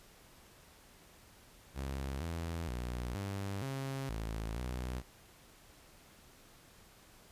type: tone with pitch steps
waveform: sawtooth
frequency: 67.7 / 83.4 / 60.6 / 98.8 / 135.3 / 54.7 / 62.1 Hz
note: C#2 / E2 / B1 / G2 / C#3 / A1 / B1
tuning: -40 / +21 / -32 / +14 / -42 / -9 / +10 cents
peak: -33 dBFS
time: 1.74-5.03 s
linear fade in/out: 50 ms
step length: 470 ms
effects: pink hiss -60 dBFS RMS until 7.31 s + resampled to 32000 Hz